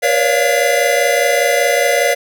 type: tone cluster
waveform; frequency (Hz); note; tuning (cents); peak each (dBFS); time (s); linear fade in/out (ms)
square; 479.5 / 551 / 576 / 696 / 2031; A#4 / C#5 / D5 / F5 / B6; +49 / -11 / -34 / -6 / +48; -19; 0.02-2.15; 20
effects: none